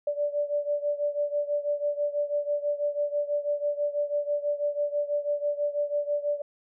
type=beating tone pair; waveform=sine; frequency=582 / 588.1 Hz; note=D5 / D5; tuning=-16 / +2 cents; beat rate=6.1 Hz; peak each=-27 / -30 dBFS; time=0.07-6.42 s; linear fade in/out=5 ms; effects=none